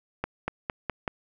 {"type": "accelerating click train", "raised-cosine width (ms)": 0.5, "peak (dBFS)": -13, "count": 5, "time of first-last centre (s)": [0.24, 1.078], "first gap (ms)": 240, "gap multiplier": 0.91, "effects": []}